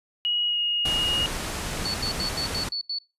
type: tone with pitch glide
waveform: sine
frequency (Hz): 2900 to 2868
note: F#7 to F7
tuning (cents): -35 to +45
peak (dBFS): -22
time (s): 0.25-1.26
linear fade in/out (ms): 0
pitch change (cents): -20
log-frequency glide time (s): 0.47-0.59
type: low-pass noise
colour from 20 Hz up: pink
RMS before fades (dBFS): -31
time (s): 0.85-2.69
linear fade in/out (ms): 5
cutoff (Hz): 11000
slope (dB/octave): 24
type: tone bursts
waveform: sine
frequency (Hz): 4447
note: C#8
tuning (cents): +5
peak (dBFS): -26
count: 7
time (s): 1.85-2.986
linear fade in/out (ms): 2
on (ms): 92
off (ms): 82
effects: noise-tail reverb RT60 0.3 s tail -25 dB re dry + resampled to 32000 Hz